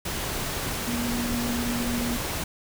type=tone in noise; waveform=sine; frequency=239.2 Hz; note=A#3; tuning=45 cents sharp; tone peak=-27 dBFS; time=0.87-2.17 s; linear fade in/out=5 ms; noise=pink; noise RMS=-30 dBFS; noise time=0.05-2.44 s; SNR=0 dB; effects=none